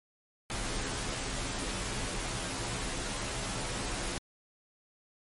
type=noise with comb filter; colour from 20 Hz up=pink; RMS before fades=-35 dBFS; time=0.5-4.18 s; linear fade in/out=0 ms; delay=13 ms; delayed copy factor=-0.85; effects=MP3 48 kbps